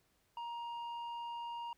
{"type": "tone with low-pass filter", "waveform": "square", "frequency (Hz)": 941, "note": "A#5", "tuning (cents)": 16, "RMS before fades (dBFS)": -43, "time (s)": [0.37, 1.73], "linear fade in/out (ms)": 2, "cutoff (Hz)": 2000, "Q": 2.4, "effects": ["pink hiss -75 dBFS RMS until 1.77 s"]}